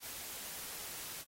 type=noise; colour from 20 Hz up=white; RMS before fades=-45 dBFS; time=0-1.25 s; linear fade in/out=50 ms; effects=AAC 48 kbps